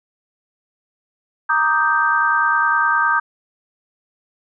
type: chord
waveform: sine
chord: Eb major seventh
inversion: second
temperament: equal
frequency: 932.3 / 1174.7 / 1244.5 / 1568 Hz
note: Bb5 / D6 / Eb6 / G6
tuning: 0 / 0 / 0 / 0 cents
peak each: -21 / -23 / -19 / -17 dBFS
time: 1.49-3.2 s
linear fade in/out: 10 ms
effects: none